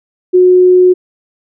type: tone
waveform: sine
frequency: 364.5 Hz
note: F#4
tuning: 26 cents flat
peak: -3 dBFS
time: 0.33-0.94 s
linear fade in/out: 20 ms
effects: none